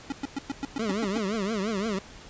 square tone bursts, 277.2 Hz, C#4, in tune, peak -28 dBFS, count 9, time 0.1-1.178 s, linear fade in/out 2 ms, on 22 ms, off 110 ms
25% pulse tone with vibrato, 208.1 Hz, G#3, 4 cents sharp, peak -23 dBFS, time 0.79-1.99 s, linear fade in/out 5 ms, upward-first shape triangle, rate 5.8 Hz, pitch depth 210 cents each way
effects pink hiss -47 dBFS RMS until 2.29 s + resampled to 16000 Hz

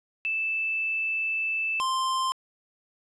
sine / square tone pair in turn, 2637 / 1046.5 Hz, E7 / C6, 0 / 0 cents, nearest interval octave + major third, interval 1600 cents, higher first, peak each -25 dBFS, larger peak neither, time 0.25-1.8 / 1.8-2.32 s, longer first, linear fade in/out 0 ms, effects resampled to 24000 Hz + 11-bit

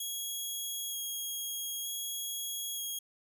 10% pulse tone with vibrato, 3300 Hz, G#7, 12 cents flat, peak -28 dBFS, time 0-2.99 s, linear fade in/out 5 ms, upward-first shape square, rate 0.54 Hz, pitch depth 9 cents each way, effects none

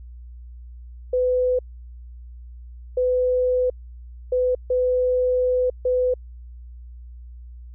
sine tone bursts at uneven times, 503 Hz, B4, 32 cents sharp, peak -17 dBFS, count 5, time 1.13-1.59 / 2.97-3.7 / 4.32-4.55 / 4.7-5.7 / 5.85-6.14 s, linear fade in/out 5 ms, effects added 60 Hz sine -37 dBFS peak until 7.74 s

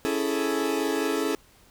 40% pulse chord, A major seventh, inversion first, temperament equal, 277.2 / 329.6 / 415.3 / 440 Hz, C#4 / E4 / G#4 / A4, 0 / 0 / 0 / 0 cents, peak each -29 dBFS, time 0.05-1.35 s, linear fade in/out 0 ms, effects pink hiss -57 dBFS RMS until 1.7 s

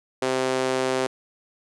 sawtooth tone with high-pass filter, 130.1 Hz, C3, 9 cents flat, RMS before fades -24 dBFS, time 0.22-1.07 s, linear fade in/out 5 ms, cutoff 410 Hz, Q 1.7, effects resampled to 22050 Hz

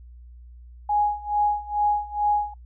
sine tone with tremolo, 830.6 Hz, G#5, in tune, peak -17 dBFS, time 0.89-2.54 s, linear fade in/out 5 ms, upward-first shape sine, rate 2.3 Hz, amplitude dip 90%, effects noise-tail reverb RT60 0.1 s tail -20 dB re dry + added 60 Hz sine -42 dBFS peak until 2.65 s

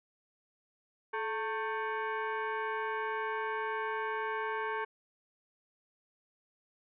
sine tone with frequency modulation, 233.1 Hz, A#3, in tune, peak -32 dBFS, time 1.13-4.85 s, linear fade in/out 10 ms, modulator 666 Hz, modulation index 2.4, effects none

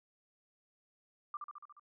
sine tone with echo, 1186 Hz, D6, 17 cents sharp, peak -37 dBFS, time 1.34-1.37 s, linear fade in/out 2 ms, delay 71 ms, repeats 6, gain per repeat -3 dB, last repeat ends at 1.796 s, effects none

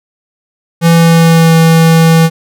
square tone with pitch glide, 167.2 to 163.57 Hz, E3 to E3, +25 to -13 cents, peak -4 dBFS, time 0.81-2.3 s, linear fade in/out 50 ms, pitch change -38 cents, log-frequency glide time 0.92-1.56 s, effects none

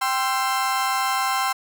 35% pulse chord, C major, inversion second, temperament equal with one note detuned, 784 / 1046.5 / 1336.1 Hz, G5 / C6 / E6, 0 / 0 / +23 cents, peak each -23 / -22 / -26 dBFS, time 0.01-1.53 s, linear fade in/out 10 ms, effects none

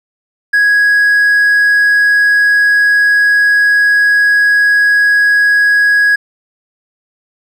triangle tone, 1661.2 Hz, G#6, in tune, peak -4 dBFS, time 0.53-6.16 s, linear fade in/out 10 ms, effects tanh soft clip ceiling 0 dBFS

